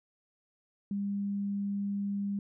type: tone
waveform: sine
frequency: 200.7 Hz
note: G3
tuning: 41 cents sharp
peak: -30 dBFS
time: 0.91-2.39 s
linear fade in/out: 2 ms
effects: none